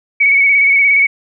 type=tone with vibrato; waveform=sine; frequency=2239 Hz; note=C#7; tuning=17 cents sharp; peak=-7 dBFS; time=0.2-1.07 s; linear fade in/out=10 ms; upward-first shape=square; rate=17 Hz; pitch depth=29 cents each way; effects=none